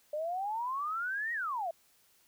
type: exponential two-way sweep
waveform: sine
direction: up then down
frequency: 587.3 to 1914 to 637 Hz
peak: -32 dBFS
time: 0.13-1.71 s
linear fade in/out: 5 ms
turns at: 1.33 s
effects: white hiss -67 dBFS RMS until 2.27 s